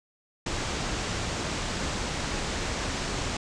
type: low-pass noise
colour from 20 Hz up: pink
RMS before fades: -31 dBFS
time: 0.46-3.37 s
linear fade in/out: 5 ms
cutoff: 8000 Hz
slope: 48 dB/octave
effects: none